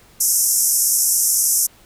white band-pass noise, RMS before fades -17 dBFS, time 0.2-1.67 s, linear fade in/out 10 ms, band 5400 to 13000 Hz, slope 96 dB/octave, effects pink hiss -50 dBFS RMS until 1.85 s

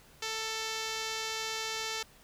5% pulse tone with low-pass filter, 442.6 Hz, A4, 10 cents sharp, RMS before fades -36 dBFS, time 0.22-2.03 s, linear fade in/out 5 ms, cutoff 8100 Hz, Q 1.7, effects pink hiss -59 dBFS RMS until 2.23 s

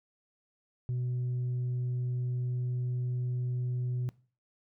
sine tone, 124.3 Hz, B2, 12 cents sharp, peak -27 dBFS, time 0.89-4.09 s, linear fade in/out 0 ms, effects noise-tail reverb RT60 0.4 s tail -23 dB re dry + tanh soft clip ceiling -28 dBFS

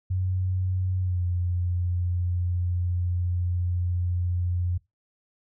sine tone with pitch glide, 92.5 to 88.58 Hz, F#2 to F2, 0 to +25 cents, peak -23 dBFS, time 0.1-4.78 s, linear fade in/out 10 ms, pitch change -75 cents, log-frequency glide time 1-1.23 s, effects noise-tail reverb RT60 0.2 s tail -22 dB re dry

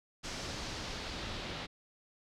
pink noise with low-pass filter sweep, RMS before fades -41 dBFS, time 0.23-1.67 s, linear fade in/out 20 ms, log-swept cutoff 6000 to 3700 Hz, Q 1.7, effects none

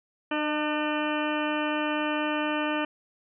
harmonic tone with a mistuned harmonic, 300.7 Hz, D4, 41 cents sharp, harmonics 1 / 2 / 3 / 4 / 5 / 6 / 8 / 9 / 10, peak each -29 / -32 / -34 / -35 / -36 / -37 / -38 / -39 / -39 dBFS, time 0.31-2.85 s, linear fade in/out 5 ms, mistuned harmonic 2, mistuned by +17 cents, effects none

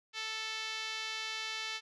5% pulse tone with band-pass filter, 440 Hz, A4, in tune, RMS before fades -39 dBFS, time 0.13-1.81 s, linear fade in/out 50 ms, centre 2900 Hz, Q 0.69, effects resampled to 24000 Hz

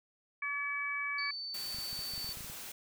harmonic tone, 571 Hz, D5, 49 cents flat, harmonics 2 / 3 / 4, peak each -41 / -40 / -35 dBFS, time 0.42-1.31 s, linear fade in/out 5 ms
sine tone, 4532 Hz, C#8, 37 cents sharp, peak -38 dBFS, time 1.18-2.33 s, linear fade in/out 5 ms
white noise, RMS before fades -45 dBFS, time 1.54-2.72 s, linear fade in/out 5 ms
clicks, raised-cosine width 5 ms, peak -38 dBFS, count 12, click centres 1.746 / 1.786 / 1.93 / 1.991 / 2.137 / 2.179 / 2.245 / 2.292 / 2.372 / 2.407 / 2.445 / 2.499 s
effects none

